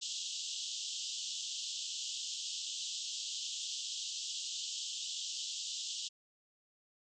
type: band-pass noise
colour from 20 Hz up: pink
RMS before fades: -41 dBFS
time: 0.01-6.09 s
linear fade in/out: 20 ms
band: 2900 to 7700 Hz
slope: 96 dB/octave
effects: none